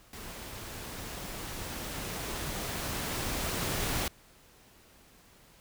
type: noise with level ramp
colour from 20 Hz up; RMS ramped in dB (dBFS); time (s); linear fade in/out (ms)
pink; -44 to -31; 0.13-4.08; 2
effects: pink hiss -59 dBFS RMS until 5.6 s